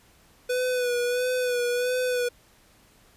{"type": "tone with vibrato", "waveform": "square", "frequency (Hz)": 494.6, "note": "B4", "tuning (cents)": 3, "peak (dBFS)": -24, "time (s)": [0.49, 2.29], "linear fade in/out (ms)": 10, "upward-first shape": "sine", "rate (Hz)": 1.5, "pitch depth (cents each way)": 37, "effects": ["pink hiss -58 dBFS RMS until 3.16 s", "resampled to 32000 Hz"]}